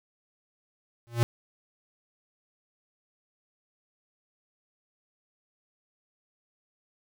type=tone with exponential growth; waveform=square; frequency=117.9 Hz; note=A#2; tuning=20 cents sharp; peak=-17 dBFS; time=1.07-1.23 s; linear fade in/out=0 ms; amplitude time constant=33 ms; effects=none